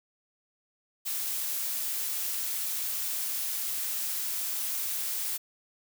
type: noise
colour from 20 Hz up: blue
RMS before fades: -32 dBFS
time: 1.05-5.38 s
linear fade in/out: 20 ms
effects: none